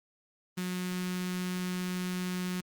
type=tone with notch filter; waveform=sawtooth; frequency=181.5 Hz; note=F#3; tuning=33 cents flat; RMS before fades=-34 dBFS; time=0.57-2.61 s; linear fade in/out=10 ms; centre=620 Hz; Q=0.51; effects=Opus 32 kbps